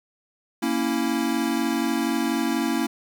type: chord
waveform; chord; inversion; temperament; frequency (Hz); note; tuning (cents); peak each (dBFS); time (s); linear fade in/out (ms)
square; A# diminished; none; equal; 233.1 / 277.2 / 329.6; A#3 / C#4 / E4; 0 / 0 / 0; -27; 0.62-2.87; 10
effects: 9-bit